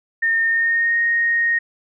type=tone with pitch glide; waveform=sine; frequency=1824 to 1862.3 Hz; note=A#6 to A#6; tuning=-38 to -2 cents; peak=-15 dBFS; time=0.22-1.59 s; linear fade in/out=10 ms; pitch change=+36 cents; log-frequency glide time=0.45-0.99 s; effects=none